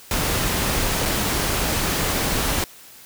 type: noise with dropouts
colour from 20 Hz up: pink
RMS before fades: -22 dBFS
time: 0.11-2.64 s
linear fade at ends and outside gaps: 1 ms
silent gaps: 1.054-1.057 s
effects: white hiss -45 dBFS RMS until 3.05 s